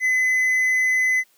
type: tone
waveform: triangle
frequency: 2023 Hz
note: B6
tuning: 41 cents sharp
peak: -15 dBFS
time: 0-1.24 s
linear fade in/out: 50 ms
effects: white hiss -60 dBFS RMS until 1.37 s + high-pass 200 Hz 12 dB/octave